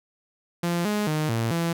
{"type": "tone with pitch steps", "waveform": "sawtooth", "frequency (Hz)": [172.3, 209, 153.9, 114.6, 168.1], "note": ["F3", "G#3", "D#3", "A#2", "E3"], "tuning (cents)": [-23, 11, -19, -29, 34], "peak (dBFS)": -19, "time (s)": [0.63, 1.73], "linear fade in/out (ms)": 5, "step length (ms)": 220, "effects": []}